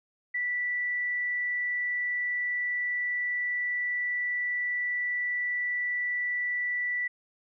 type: tone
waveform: sine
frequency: 1965 Hz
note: B6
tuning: 9 cents flat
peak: -27 dBFS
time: 0.34-7.08 s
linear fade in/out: 10 ms
effects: none